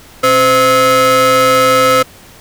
45% pulse ring-modulated tone, 392 Hz, G4, in tune, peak -4 dBFS, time 0.23-2.03 s, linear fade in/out 10 ms, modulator 907 Hz, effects pink hiss -39 dBFS RMS until 2.4 s

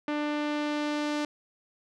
sawtooth tone with low-pass filter sweep, 296.9 Hz, D4, 19 cents sharp, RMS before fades -30 dBFS, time 0.08-1.25 s, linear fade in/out 2 ms, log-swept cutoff 2700 to 5700 Hz, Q 0.93, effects none

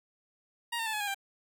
15% pulse tone with pitch steps, 940 / 908 / 877.1 / 847.2 / 818.3 / 790.4 Hz, A#5 / A#5 / A5 / G#5 / G#5 / G5, +14 / -46 / -6 / +34 / -26 / +14 cents, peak -25 dBFS, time 0.72-1.146 s, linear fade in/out 10 ms, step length 71 ms, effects none

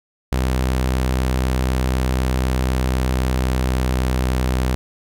sawtooth tone with pitch glide, 64 to 63.52 Hz, C2 to B1, -38 to +49 cents, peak -13 dBFS, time 0.32-4.75 s, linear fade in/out 0 ms, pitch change -13 cents, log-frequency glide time 2.79-4.25 s, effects none

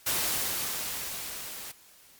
white noise with level ramp, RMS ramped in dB -27 to -41 dBFS, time 0.06-1.72 s, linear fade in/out 10 ms, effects white hiss -56 dBFS RMS until 2.19 s + MP3 96 kbps

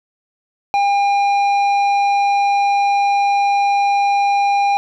sine tone with tanh clipping, 804 Hz, G5, 44 cents sharp, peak -14 dBFS, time 0.74-4.77 s, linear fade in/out 0 ms, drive 10 dB, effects none

